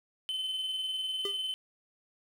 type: tone with tremolo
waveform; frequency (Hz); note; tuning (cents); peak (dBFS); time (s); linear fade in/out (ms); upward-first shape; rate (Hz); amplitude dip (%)
triangle; 3056; G7; -45; -29; 0.29-1.54; 0; square; 20; 30
type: tone with exponential decay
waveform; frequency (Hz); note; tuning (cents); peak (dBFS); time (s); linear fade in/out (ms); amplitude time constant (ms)
square; 400; G4; +35; -32; 1.25-1.39; 2; 30
effects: none